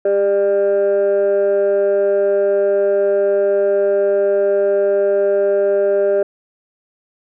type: tone pair together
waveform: sine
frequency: 399.3 / 598 Hz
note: G4 / D5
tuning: +32 / +31 cents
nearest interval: perfect fifth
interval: 699 cents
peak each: -13 dBFS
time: 0.05-6.23 s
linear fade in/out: 5 ms
effects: tanh soft clip ceiling -9 dBFS